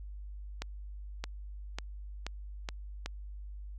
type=accelerating click train; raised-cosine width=0.2 ms; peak=-19 dBFS; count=6; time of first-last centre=0.62-3.06 s; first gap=620 ms; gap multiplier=0.88; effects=added 50 Hz sine -41 dBFS peak until 3.78 s